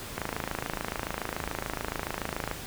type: click train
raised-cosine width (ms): 0.5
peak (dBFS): -15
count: 64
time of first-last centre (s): 0.18-2.513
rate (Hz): 27
effects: pink hiss -40 dBFS RMS until 2.66 s